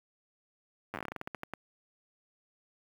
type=slowing click train; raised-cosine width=0.5 ms; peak=-22 dBFS; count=16; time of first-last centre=0.94-1.536 s; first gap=9 ms; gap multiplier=1.19; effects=high-pass 80 Hz 12 dB/octave + 8-bit